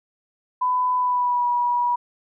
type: tone with pitch glide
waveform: sine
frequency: 1001 to 969.1 Hz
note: B5 to B5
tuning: +23 to -33 cents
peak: -18 dBFS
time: 0.61-1.96 s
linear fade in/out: 10 ms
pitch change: -56 cents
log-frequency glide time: 0.96-1.47 s
effects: none